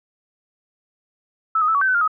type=tone with pitch steps; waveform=sine; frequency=1310 / 1243 / 1314 / 1132 / 1546 / 1511 / 1402 / 1264 Hz; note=E6 / D#6 / E6 / C#6 / G6 / F#6 / F6 / D#6; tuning=-11 / -2 / -6 / +36 / -24 / +36 / +6 / +27 cents; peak=-15 dBFS; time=1.55-2.078 s; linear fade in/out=5 ms; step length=66 ms; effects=none